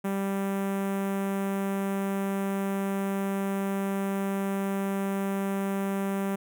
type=tone with notch filter; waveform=sawtooth; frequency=196.1 Hz; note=G3; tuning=1 cent sharp; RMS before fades=-29 dBFS; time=0.04-6.36 s; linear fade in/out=10 ms; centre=4500 Hz; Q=0.51; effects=none